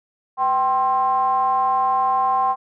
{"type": "ring-modulated tone", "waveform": "triangle", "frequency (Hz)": 140.1, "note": "C#3", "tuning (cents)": 19, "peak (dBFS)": -11, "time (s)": [0.37, 2.56], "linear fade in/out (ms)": 50, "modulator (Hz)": 916, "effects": []}